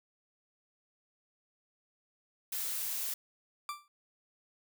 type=noise; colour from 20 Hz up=blue; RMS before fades=-36 dBFS; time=2.52-3.14 s; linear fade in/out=5 ms
type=tone with exponential decay; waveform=40% pulse; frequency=1174.7 Hz; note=D6; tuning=in tune; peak=-32 dBFS; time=3.69-3.88 s; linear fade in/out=1 ms; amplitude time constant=41 ms
effects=none